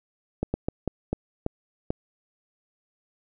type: slowing click train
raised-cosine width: 2 ms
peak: -12 dBFS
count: 7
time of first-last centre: 0.43-1.905 s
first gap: 110 ms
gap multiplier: 1.32
effects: none